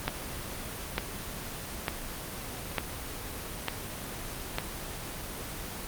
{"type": "click train", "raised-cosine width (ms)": 0.3, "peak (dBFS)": -11, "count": 6, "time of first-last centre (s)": [0.08, 4.585], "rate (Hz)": 1.11, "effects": ["pink hiss -38 dBFS RMS until 5.87 s", "Opus 24 kbps"]}